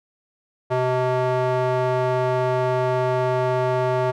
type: tone with band-pass filter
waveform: square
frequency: 127.4 Hz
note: C3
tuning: 46 cents flat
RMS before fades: -21 dBFS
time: 0.7-4.12 s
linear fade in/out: 20 ms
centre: 680 Hz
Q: 1.4
effects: none